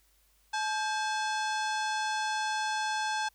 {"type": "harmonic tone with a mistuned harmonic", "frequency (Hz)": 861, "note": "A5", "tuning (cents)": -38, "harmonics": [1, 2, 3, 4, 5, 6, 7, 8, 9, 10], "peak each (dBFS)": [-31, -34, -43, -42, -43, -44, -45, -50, -53, -51], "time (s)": [0.53, 3.29], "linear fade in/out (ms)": 10, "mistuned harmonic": 2, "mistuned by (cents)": -140, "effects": ["added 50 Hz sine -68 dBFS peak until 3.34 s", "white hiss -68 dBFS RMS until 3.34 s"]}